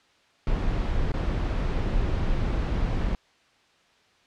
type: noise with dropouts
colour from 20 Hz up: brown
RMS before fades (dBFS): -25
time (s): 0.47-3.15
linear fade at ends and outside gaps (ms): 1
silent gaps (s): 1.119-1.139
effects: white hiss -61 dBFS RMS until 4.26 s + low-pass 4000 Hz 12 dB/octave